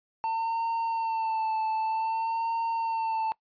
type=tone with vibrato; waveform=triangle; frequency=897 Hz; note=A5; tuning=33 cents sharp; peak=-24 dBFS; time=0.24-3.32 s; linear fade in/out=0 ms; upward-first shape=sine; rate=0.53 Hz; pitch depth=35 cents each way; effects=noise-tail reverb RT60 0.1 s tail -21 dB re dry + resampled to 11025 Hz